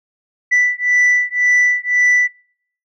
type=beating tone pair; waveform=sine; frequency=1975.5 / 1977.4 Hz; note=B6 / B6; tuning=0 / +2 cents; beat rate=1.9 Hz; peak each=-13 dBFS; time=0.51-2.28 s; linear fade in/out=20 ms; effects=noise-tail reverb RT60 0.6 s tail -25 dB re dry + tanh soft clip ceiling -8 dBFS